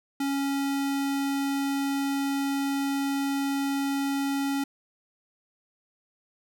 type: tone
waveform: square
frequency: 277.2 Hz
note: C#4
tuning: in tune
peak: -26 dBFS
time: 0.2-4.64 s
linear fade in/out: 5 ms
effects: none